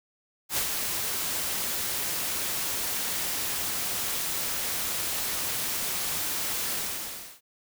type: noise with ADSR envelope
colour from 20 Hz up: white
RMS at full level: -26 dBFS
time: 0.49-7.41 s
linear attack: 80 ms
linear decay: 86 ms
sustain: -4 dB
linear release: 680 ms
effects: none